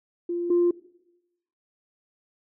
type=tone pair in turn; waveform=sine; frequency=346.8 / 348.8 Hz; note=F4 / F4; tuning=-12 / -2 cents; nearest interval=unison; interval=10 cents; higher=second; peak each=-25 / -16 dBFS; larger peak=second; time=0.29-0.5 / 0.5-0.71 s; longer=neither; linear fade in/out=5 ms; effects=noise-tail reverb RT60 0.9 s tail -20 dB re dry + tanh soft clip ceiling -14 dBFS